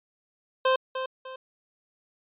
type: tone with echo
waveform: 25% pulse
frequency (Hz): 521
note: C5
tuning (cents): -7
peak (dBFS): -16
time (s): 0.65-0.76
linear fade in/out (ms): 5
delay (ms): 300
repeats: 2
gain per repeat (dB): -9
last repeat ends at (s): 1.36
effects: resampled to 8000 Hz